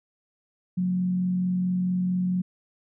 sine tone with frequency modulation, 182.1 Hz, F#3, 27 cents flat, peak -22 dBFS, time 0.77-2.42 s, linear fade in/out 10 ms, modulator 44.5 Hz, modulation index 0.25, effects none

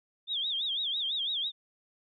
sine tone with vibrato, 3477 Hz, A7, 21 cents flat, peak -29 dBFS, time 0.27-1.52 s, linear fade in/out 50 ms, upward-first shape sine, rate 6 Hz, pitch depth 170 cents each way, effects none

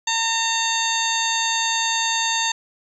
harmonic tone, 910 Hz, A#5, 42 cents flat, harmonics 1 / 2 / 3 / 4 / 5 / 7 / 8, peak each -25 / -27 / -29 / -25 / -29 / -27 / -29 dBFS, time 0.07-2.52 s, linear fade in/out 5 ms, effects 9-bit

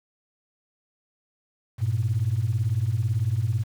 sine beating tone pair, 100 / 118 Hz, G2 / A#2, +35 / +22 cents, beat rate 18 Hz, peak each -24 / -23 dBFS, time 1.78-3.65 s, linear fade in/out 50 ms, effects tanh soft clip ceiling -15 dBFS + 8-bit

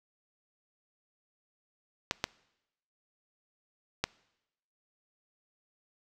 clicks, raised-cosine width 0.2 ms, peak -10 dBFS, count 3, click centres 2.111 / 2.241 / 4.04 s, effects noise-tail reverb RT60 0.9 s tail -23 dB re dry

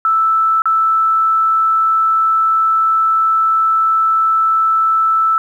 sine tone with dropouts, 1318.5 Hz, E6, in tune, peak -10 dBFS, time 0.05-5.38 s, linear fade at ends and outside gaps 1 ms, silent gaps 0.62-0.656 s, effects 8-bit

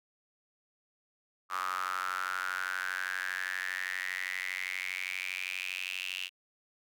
square tone with high-pass filter sweep, 46.25 Hz, F#1, in tune, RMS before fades -36 dBFS, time 1.49-6.3 s, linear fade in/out 50 ms, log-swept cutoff 1200 to 2800 Hz, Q 8.5, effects none

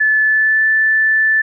sine tone with pitch glide, 1735 to 1756.2 Hz, A6 to A6, -25 to -4 cents, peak -10 dBFS, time 0-1.42 s, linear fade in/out 10 ms, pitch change +21 cents, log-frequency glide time 0.22-0.64 s, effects none

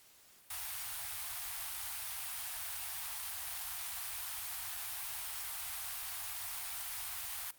white band-stop noise, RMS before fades -41 dBFS, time 0.5-7.51 s, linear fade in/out 5 ms, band 110 to 670 Hz, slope 96 dB/octave, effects white hiss -62 dBFS RMS until 7.58 s + Opus 48 kbps

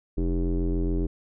square tone with low-pass filter, 43.65 Hz, F1, in tune, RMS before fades -25 dBFS, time 0.17-1.07 s, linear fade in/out 10 ms, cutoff 350 Hz, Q 5.8, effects none

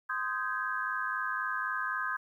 sine chord, Ab major seventh, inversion first, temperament just, 1038.3 / 1245.9 / 1557.4 / 1661.2 Hz, C6 / Eb6 / G6 / Ab6, -14 / +2 / -12 / 0 cents, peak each -37 / -36 / -35 / -37 dBFS, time 0.09-2.17 s, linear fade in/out 10 ms, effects 11-bit

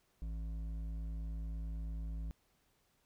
sine tone with hard clipping, 54.6 Hz, A1, 13 cents flat, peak -40 dBFS, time 0.22-2.31 s, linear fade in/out 0 ms, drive 8 dB, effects pink hiss -75 dBFS RMS until 3.05 s

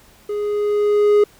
triangle tone with level ramp, 415.1 Hz, G#4, 1 cent flat, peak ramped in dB -19 to -7 dBFS, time 0.29-1.24 s, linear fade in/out 5 ms, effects pink hiss -50 dBFS RMS until 1.39 s

